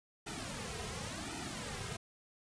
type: noise with flanger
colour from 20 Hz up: pink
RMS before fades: -42 dBFS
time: 0.26-1.97 s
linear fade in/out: 10 ms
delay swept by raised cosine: 1.8 to 3.5 ms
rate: 0.91 Hz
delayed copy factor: -0.9
effects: resampled to 22050 Hz